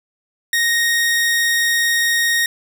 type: tone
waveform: sawtooth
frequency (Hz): 1864.7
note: A#6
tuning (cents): 0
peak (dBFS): -11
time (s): 0.53-2.46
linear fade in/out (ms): 2
effects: none